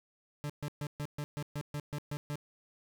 40% pulse tone bursts, 146.83 Hz, D3, in tune, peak -34 dBFS, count 11, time 0.44-2.356 s, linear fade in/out 0 ms, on 56 ms, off 130 ms, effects none

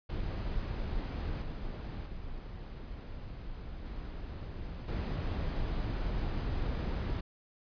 brown noise with level steps, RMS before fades -35 / -39 / -43 / -41 / -33 dBFS, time 0.09-7.21 s, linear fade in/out 10 ms, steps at 1.42 / 2.06 / 3.85 / 4.88 s, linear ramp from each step 2 ms, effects resampled to 11025 Hz

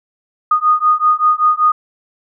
sine beating tone pair, 1232 / 1237.2 Hz, D#6 / D#6, -17 / -10 cents, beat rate 5.2 Hz, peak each -13 dBFS, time 0.51-1.72 s, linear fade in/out 5 ms, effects none

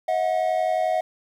triangle tone pair together, 638 / 729.3 Hz, D#5 / F#5, +43 / -25 cents, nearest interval major second, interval 232 cents, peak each -21 dBFS, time 0.08-1.01 s, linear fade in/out 5 ms, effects 9-bit

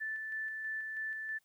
sine tone with tremolo, 1757 Hz, A6, 3 cents flat, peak -35 dBFS, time 0-1.39 s, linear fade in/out 20 ms, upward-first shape square, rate 3.1 Hz, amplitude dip 30%, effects white hiss -75 dBFS RMS until 1.44 s

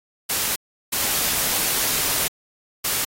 white noise bursts at uneven times, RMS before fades -22 dBFS, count 3, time 0.29-0.56 / 0.92-2.28 / 2.84-3.05 s, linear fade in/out 10 ms, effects AAC 48 kbps

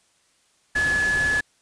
sine tone in noise, 1708 Hz, G#6, 48 cents sharp, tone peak -19 dBFS, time 0.75-1.41 s, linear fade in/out 10 ms, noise pink, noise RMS -31 dBFS, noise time 0.75-1.41 s, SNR +9 dB, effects white hiss -63 dBFS RMS until 1.61 s + resampled to 22050 Hz

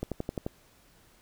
click train, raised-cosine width 2 ms, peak -18 dBFS, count 6, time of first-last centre 0.03-0.465 s, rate 11.5 Hz, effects pink hiss -61 dBFS RMS until 1.21 s

